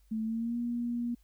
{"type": "tone with pitch glide", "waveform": "sine", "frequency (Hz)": [220, 238.5], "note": ["A3", "A#3"], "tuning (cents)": [0, 40], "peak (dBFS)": -30, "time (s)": [0.11, 1.15], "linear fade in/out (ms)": 10, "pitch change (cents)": 140, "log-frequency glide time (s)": [0.23, 0.57], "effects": ["added 50 Hz sine -60 dBFS peak until 1.23 s", "white hiss -73 dBFS RMS until 1.23 s"]}